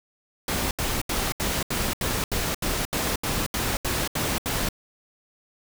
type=noise bursts; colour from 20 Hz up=pink; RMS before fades=-26 dBFS; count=14; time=0.48-4.688 s; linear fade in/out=2 ms; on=230 ms; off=76 ms; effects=none